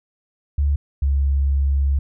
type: tone pair in turn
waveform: sine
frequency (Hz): 71.5 / 69.26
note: D2 / C#2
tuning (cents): -46 / -1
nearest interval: minor second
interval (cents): 55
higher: first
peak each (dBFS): -15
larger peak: neither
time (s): 0.58-0.76 / 1.02-1.99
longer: second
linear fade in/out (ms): 5
effects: none